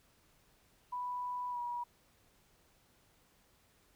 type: tone with pitch glide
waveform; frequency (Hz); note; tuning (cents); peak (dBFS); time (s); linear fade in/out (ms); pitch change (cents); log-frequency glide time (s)
sine; 987.8 to 964.1; B5 to B5; 0 to -42; -36; 0.92-1.84; 10; -42; 1.5-1.59
effects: pink hiss -69 dBFS RMS until 3.95 s